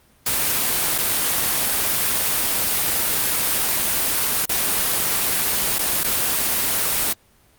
white noise with dropouts, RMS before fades -20 dBFS, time 0.26-7.13 s, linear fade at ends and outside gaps 5 ms, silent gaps 0.981-0.984 / 4.456-4.492 / 5.786-5.79 / 6.035-6.042 s, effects pink hiss -56 dBFS RMS until 7.58 s + Opus 32 kbps

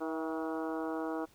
harmonic tone with a mistuned harmonic, 159.7 Hz, D#3, 45 cents sharp, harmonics 2 / 3 / 4 / 5 / 6 / 7 / 8 / 9, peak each -36 / -40 / -42 / -44 / -46 / -47 / -48 / -49 dBFS, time 0-1.26 s, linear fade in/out 20 ms, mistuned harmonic 4, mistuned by +40 cents, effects pink hiss -64 dBFS RMS until 1.34 s

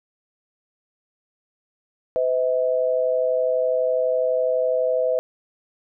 sine tone pair together, 508 / 640 Hz, B4 / D#5, +49 / +49 cents, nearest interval major third, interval 400 cents, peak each -20 / -22 dBFS, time 2.16-5.19 s, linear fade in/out 0 ms, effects none

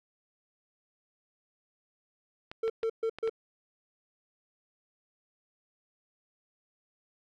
clicks, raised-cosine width 0.3 ms, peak -25 dBFS, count 5, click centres 2.515 / 2.679 / 2.832 / 3.186 / 3.276 s
triangle tone bursts, 450 Hz, A4, 39 cents sharp, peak -25 dBFS, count 4, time 2.63-3.296 s, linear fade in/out 5 ms, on 69 ms, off 130 ms
effects none

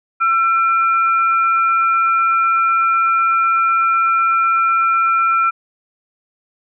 sine tone pair together, 1346 / 2398 Hz, E6 / D7, +36 / +36 cents, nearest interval minor seventh, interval 1000 cents, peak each -12 / -23 dBFS, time 0.2-5.51 s, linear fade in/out 20 ms, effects none

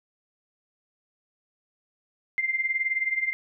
sine tone with tremolo, 2093 Hz, C7, in tune, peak -20 dBFS, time 2.38-3.33 s, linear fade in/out 0 ms, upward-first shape triangle, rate 19 Hz, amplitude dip 85%, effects none

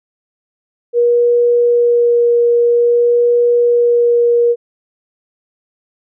sine tone with vibrato, 477.1 Hz, A#4, 40 cents sharp, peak -8 dBFS, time 0.93-4.56 s, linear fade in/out 50 ms, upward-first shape sine, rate 0.5 Hz, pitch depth 9 cents each way, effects none

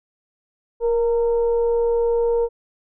sine tone with frequency modulation, 469.4 Hz, A#4, 12 cents sharp, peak -16 dBFS, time 0.8-2.49 s, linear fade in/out 50 ms, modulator 449 Hz, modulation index 0.36, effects none

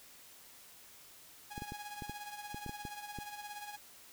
sawtooth tone with tremolo, 829 Hz, G#5, 3 cents flat, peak -38 dBFS, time 1.5-3.77 s, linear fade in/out 20 ms, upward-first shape sine, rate 17 Hz, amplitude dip 60%
clicks, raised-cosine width 3 ms, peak -30 dBFS, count 10, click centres 1.579 / 1.621 / 1.721 / 2.022 / 2.096 / 2.545 / 2.663 / 2.694 / 2.852 / 3.187 s
effects white hiss -57 dBFS RMS until 4.12 s

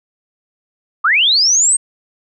sine linear sweep, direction up, 1121 to 8500 Hz, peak -9 dBFS, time 1.04-1.77 s, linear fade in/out 10 ms, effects none

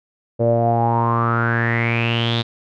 sawtooth tone with low-pass filter sweep, 116.54 Hz, A#2, in tune, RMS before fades -18 dBFS, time 0.39-2.43 s, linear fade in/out 20 ms, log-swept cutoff 530 to 3800 Hz, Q 9.4, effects none

